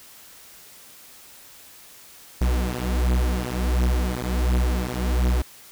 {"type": "beating tone pair", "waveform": "45% pulse", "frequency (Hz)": [61.2, 62.6], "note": ["B1", "B1"], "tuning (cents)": [-15, 24], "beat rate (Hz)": 1.4, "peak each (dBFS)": -23, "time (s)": [2.41, 5.42], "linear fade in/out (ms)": 5, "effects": ["white hiss -47 dBFS RMS until 5.71 s"]}